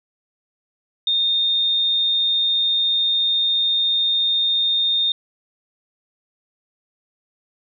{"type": "tone", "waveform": "sine", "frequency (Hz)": 3657, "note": "A#7", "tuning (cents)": -34, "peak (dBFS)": -16, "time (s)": [1.07, 5.12], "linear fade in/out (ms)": 2, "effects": []}